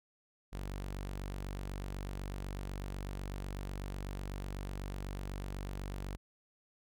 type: tone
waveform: sawtooth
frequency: 48.05 Hz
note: G1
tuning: 34 cents flat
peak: -35 dBFS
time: 0.52-6.17 s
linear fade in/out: 20 ms
effects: none